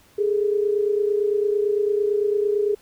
sine tone pair together, 409.2 / 438.1 Hz, G#4 / A4, -26 / -7 cents, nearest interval minor second, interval 119 cents, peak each -19 / -25 dBFS, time 0.18-2.75 s, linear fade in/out 10 ms, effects pink hiss -55 dBFS RMS until 2.81 s

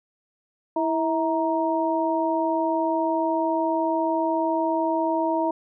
sine tone cluster, 327.1 / 647 / 937 Hz, E4 / E5 / A#5, -13 / -32 / +9 cents, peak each -25 dBFS, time 0.76-5.51 s, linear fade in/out 5 ms, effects none

